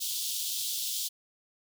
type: high-pass noise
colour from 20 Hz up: pink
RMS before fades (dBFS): -33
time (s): 0-1.09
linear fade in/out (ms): 20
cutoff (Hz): 3200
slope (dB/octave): 48
effects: none